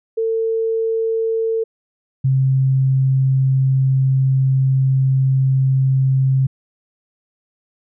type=tone pair in turn; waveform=sine; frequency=450 / 133.02 Hz; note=A4 / C3; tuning=+39 / +29 cents; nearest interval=octave + major sixth; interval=2110 cents; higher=first; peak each=-16 / -12 dBFS; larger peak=second; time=0.17-1.64 / 2.24-6.47 s; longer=second; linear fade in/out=10 ms; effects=none